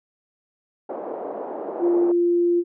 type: band-pass noise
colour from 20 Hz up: white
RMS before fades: -31 dBFS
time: 0.89-2.12 s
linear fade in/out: 5 ms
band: 310 to 710 Hz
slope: 24 dB/octave
type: tone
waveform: sine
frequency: 347.1 Hz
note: F4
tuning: 11 cents flat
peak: -16 dBFS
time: 1.79-2.64 s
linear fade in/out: 50 ms
effects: none